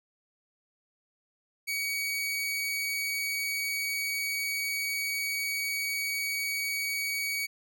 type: tone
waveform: sawtooth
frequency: 2256 Hz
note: C#7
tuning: 30 cents sharp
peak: -26 dBFS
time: 1.67-7.47 s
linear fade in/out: 20 ms
effects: none